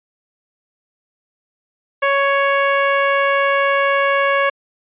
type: tone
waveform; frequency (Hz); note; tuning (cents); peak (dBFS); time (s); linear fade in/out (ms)
15% pulse; 556; C#5; +5; -7; 2.02-4.5; 10
effects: resampled to 8000 Hz